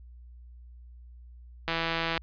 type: click train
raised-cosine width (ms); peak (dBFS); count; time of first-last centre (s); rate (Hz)
0.3; -13; 83; 1.68-2.177; 165
effects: added 60 Hz sine -46 dBFS peak until 2.22 s + resampled to 11025 Hz